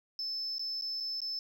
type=tone with dropouts; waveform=sine; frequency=5260 Hz; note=E8; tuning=5 cents flat; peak=-32 dBFS; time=0.19-1.39 s; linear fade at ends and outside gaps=1 ms; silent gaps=0.583-0.594 / 0.812-0.821 / 1.002-1.006 / 1.204-1.217 s; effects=tanh soft clip ceiling -31 dBFS